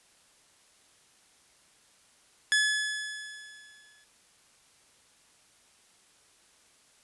sawtooth tone with exponential decay, 1709 Hz, G#6, 49 cents sharp, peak -17 dBFS, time 2.52-4.04 s, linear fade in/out 0 ms, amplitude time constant 330 ms, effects white hiss -62 dBFS RMS until 7.03 s + resampled to 24000 Hz

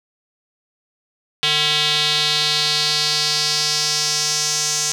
square tone with band-pass filter sweep, 150.7 Hz, D3, 45 cents sharp, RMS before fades -19 dBFS, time 1.43-4.92 s, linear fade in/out 0 ms, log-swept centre 3400 to 6300 Hz, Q 3.4, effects none

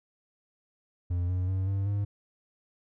triangle tone with pitch steps, 88.1 / 91.26 / 94.53 / 97.92 / 101.43 Hz, F2 / F#2 / F#2 / G2 / G#2, +16 / -23 / +38 / -1 / -40 cents, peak -24 dBFS, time 1.1-2.05 s, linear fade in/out 10 ms, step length 190 ms, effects none

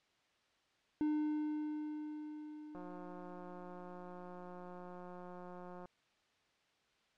triangle tone with exponential decay, 302.7 Hz, D#4, 48 cents flat, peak -29 dBFS, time 1.01-4.97 s, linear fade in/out 0 ms, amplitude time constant 860 ms
click train, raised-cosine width 1 ms, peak -38 dBFS, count 557, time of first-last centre 2.75-5.856 s, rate 179 Hz
effects white hiss -74 dBFS RMS until 7.17 s + low-pass 4000 Hz 12 dB/octave

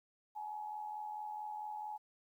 sine tone with amplitude modulation, 848 Hz, G#5, 36 cents sharp, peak -38 dBFS, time 0.35-1.98 s, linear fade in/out 20 ms, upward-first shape sine, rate 84.5 Hz, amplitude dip 55%, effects 12-bit

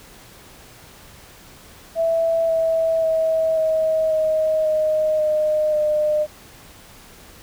sine tone with pitch steps, 659.3 / 651.4 / 643.5 / 635.7 / 628.1 / 620.5 / 613 / 605.6 Hz, E5 / E5 / E5 / D#5 / D#5 / D#5 / D#5 / D#5, 0 / -21 / -42 / +37 / +16 / -5 / -26 / -47 cents, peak -16 dBFS, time 1.95-6.27 s, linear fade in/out 50 ms, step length 540 ms, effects pink hiss -45 dBFS RMS until 7.42 s

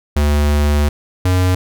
square tone pair in turn, 73.42 / 91.62 Hz, D2 / F#2, 0 / -17 cents, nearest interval major third, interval 383 cents, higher second, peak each -12 dBFS, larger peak neither, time 0.16-0.89 / 1.25-1.55 s, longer first, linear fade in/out 5 ms, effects none

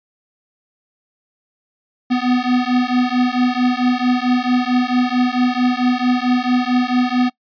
square beating tone pair, 246.9 / 251.4 Hz, B3 / B3, 0 / +31 cents, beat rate 4.5 Hz, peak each -18 / -18 dBFS, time 2.1-7.3 s, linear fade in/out 20 ms, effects noise-tail reverb RT60 0.1 s tail -22 dB re dry + resampled to 11025 Hz

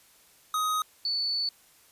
square / sine tone pair in turn, 1255 / 4472 Hz, D#6 / C#8, +15 / +14 cents, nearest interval octave + minor seventh, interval 2199 cents, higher second, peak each -26 dBFS, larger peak neither, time 0.54-0.82 / 1.05-1.49 s, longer second, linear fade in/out 2 ms, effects white hiss -59 dBFS RMS until 1.91 s + resampled to 32000 Hz

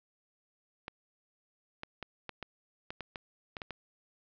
clicks, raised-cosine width 0.3 ms, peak -23 dBFS, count 11, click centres 0.881 / 1.834 / 2.027 / 2.293 / 2.427 / 2.905 / 3.007 / 3.158 / 3.568 / 3.618 / 3.707 s, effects low-pass 5000 Hz 12 dB/octave

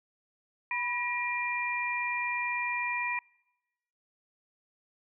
sine tone cluster, 982 / 1911 / 2393 Hz, B5 / A#6 / D7, -10 / +43 / +32 cents, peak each -34 / -35 / -32 dBFS, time 0.71-3.19 s, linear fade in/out 2 ms, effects noise-tail reverb RT60 1.0 s tail -26 dB re dry

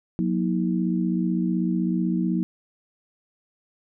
sine tone cluster, 181.1 / 237 / 319.7 Hz, F#3 / A#3 / D#4, -37 / +29 / +47 cents, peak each -23 / -27 / -27 dBFS, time 0.19-2.43 s, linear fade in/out 0 ms, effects none

